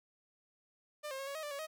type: tone with pitch steps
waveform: sawtooth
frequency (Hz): 598 / 534 / 545 / 559 / 630 / 589 / 561 / 629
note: D5 / C5 / C#5 / C#5 / D#5 / D5 / C#5 / D#5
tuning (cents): +31 / +35 / -29 / +14 / +21 / +5 / +21 / +19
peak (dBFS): -36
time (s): 1.03-1.67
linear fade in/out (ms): 20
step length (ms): 80
effects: none